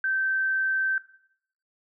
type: tone with vibrato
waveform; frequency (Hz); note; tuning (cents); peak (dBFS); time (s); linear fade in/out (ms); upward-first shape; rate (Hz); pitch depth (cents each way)
sine; 1552; G6; -18; -23; 0.04-0.98; 2; triangle; 20; 10
effects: noise-tail reverb RT60 0.7 s tail -18 dB re dry